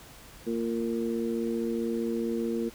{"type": "harmonic tone", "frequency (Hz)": 115.4, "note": "A#2", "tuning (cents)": -17, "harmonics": [2, 3, 4], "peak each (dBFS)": [-30, -32, -33], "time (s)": [0.46, 2.7], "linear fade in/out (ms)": 20, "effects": ["added 50 Hz sine -58 dBFS peak until 2.74 s", "pink hiss -50 dBFS RMS until 2.74 s"]}